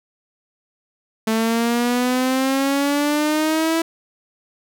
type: exponential sweep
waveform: sawtooth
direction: up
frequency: 220 to 330.4 Hz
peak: -13 dBFS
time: 1.27-3.82 s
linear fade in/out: 5 ms
effects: none